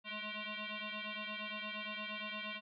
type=tone with frequency modulation; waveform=sine; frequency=207.7 Hz; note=G#3; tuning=in tune; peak=-40 dBFS; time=0.04-2.61 s; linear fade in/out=50 ms; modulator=424 Hz; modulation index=7.7; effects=none